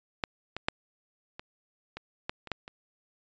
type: clicks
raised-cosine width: 0.3 ms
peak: -12 / -19 / -9 / -24 / -23 / -15 / -27 / -14 / -27 dBFS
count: 9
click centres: 0.238 / 0.566 / 0.685 / 1.395 / 1.97 / 2.295 / 2.473 / 2.517 / 2.679 s
effects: resampled to 16000 Hz